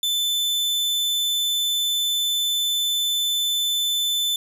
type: tone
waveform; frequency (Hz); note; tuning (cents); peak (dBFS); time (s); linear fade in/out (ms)
40% pulse; 3520; A7; 0; -19; 0.03-4.36; 2
effects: 9-bit